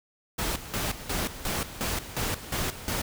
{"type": "noise with tremolo", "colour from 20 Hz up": "pink", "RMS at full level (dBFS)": -29, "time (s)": [0.38, 3.02], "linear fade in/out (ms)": 10, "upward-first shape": "square", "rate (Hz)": 2.8, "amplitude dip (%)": 75, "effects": []}